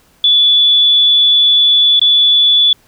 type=tone with dropouts; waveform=sine; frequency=3448 Hz; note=A7; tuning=36 cents flat; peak=-6 dBFS; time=0.24-2.73 s; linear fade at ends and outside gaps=2 ms; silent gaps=1.995-2.015 s; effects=pink hiss -51 dBFS RMS until 2.87 s